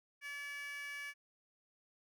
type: tone with high-pass filter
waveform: 15% pulse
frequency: 573 Hz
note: D5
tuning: 43 cents flat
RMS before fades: -45 dBFS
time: 0.21-1.14 s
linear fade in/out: 50 ms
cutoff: 2000 Hz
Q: 5.7
effects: none